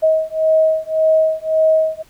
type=beating tone pair; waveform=sine; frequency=633 / 634.8 Hz; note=D#5 / D#5; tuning=+30 / +35 cents; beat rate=1.8 Hz; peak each=-15 dBFS; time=0.02-2.03 s; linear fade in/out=20 ms; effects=pink hiss -51 dBFS RMS until 2.09 s